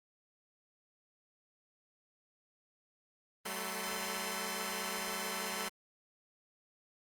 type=tone cluster; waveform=5% pulse; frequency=189.1 / 218.3 / 442.6 / 1027 Hz; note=F#3 / A3 / A4 / C6; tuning=+38 / -13 / +10 / -33 cents; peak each=-30 / -31 / -33 / -29 dBFS; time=3.45-5.69 s; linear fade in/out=10 ms; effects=Opus 24 kbps